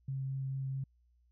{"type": "tone with vibrato", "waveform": "sine", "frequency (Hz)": 134.3, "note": "C3", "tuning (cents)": 46, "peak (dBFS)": -34, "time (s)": [0.08, 0.84], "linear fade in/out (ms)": 5, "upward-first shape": "sine", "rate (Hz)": 4.6, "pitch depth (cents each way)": 8, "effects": ["added 60 Hz sine -66 dBFS peak until 1.31 s"]}